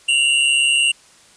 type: tone pair together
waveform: square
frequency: 2757 / 2897 Hz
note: F7 / F#7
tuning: -23 / -37 cents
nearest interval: minor second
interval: 86 cents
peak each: -16 / -18 dBFS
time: 0.08-0.92 s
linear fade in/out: 10 ms
effects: white hiss -49 dBFS RMS until 1.36 s + resampled to 22050 Hz